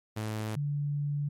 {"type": "tone pair in turn", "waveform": ["sawtooth", "sine"], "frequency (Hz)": [108.5, 144.83], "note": ["A2", "D3"], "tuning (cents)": [-24, -24], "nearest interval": "perfect fourth", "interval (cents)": 500, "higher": "second", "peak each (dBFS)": -28, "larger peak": "neither", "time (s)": [[0.16, 0.56], [0.56, 1.29]], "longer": "second", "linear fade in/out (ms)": 10, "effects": ["MP3 64 kbps"]}